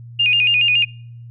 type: tone with vibrato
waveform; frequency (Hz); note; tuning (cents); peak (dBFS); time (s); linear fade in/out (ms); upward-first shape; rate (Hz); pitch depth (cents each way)
sine; 2637; E7; 0; -12; 0.19-0.85; 10; square; 7.1; 110
effects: noise-tail reverb RT60 0.6 s tail -26 dB re dry + added 118 Hz sine -34 dBFS peak until 1.3 s